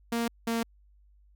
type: tone pair in turn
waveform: sawtooth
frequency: 233.1 / 229.9 Hz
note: A#3 / A#3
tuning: 0 / -24 cents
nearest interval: unison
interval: 24 cents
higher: first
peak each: -23 dBFS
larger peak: neither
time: 0.12-0.28 / 0.47-0.63 s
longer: neither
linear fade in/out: 5 ms
effects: added 50 Hz sine -57 dBFS peak until 1.35 s